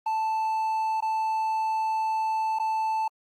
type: tone with dropouts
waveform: triangle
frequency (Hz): 880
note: A5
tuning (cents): 0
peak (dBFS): -22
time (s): 0.06-3.08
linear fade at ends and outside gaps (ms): 5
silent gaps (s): 1.006-1.023 / 2.588-2.597
effects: Opus 24 kbps